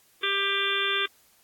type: harmonic tone with a mistuned harmonic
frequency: 396.2 Hz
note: G4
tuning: 18 cents sharp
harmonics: 1 / 3 / 4 / 5 / 6 / 7 / 8 / 9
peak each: -33 / -32 / -30 / -35 / -32 / -34 / -33 / -29 dBFS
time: 0.23-1.06 s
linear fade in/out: 5 ms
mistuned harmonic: 9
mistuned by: -27 cents
effects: white hiss -61 dBFS RMS until 1.43 s + AAC 64 kbps